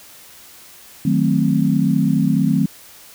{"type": "chord", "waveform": "sine", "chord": "D# diminished seventh", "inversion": "none", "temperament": "equal", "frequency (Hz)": [155.56, 185, 220, 261.6], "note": ["D#3", "F#3", "A3", "C4"], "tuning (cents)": [0, 0, 0, 0], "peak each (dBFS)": -19, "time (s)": [1.05, 2.66], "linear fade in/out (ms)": 5, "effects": ["white hiss -43 dBFS RMS until 3.14 s"]}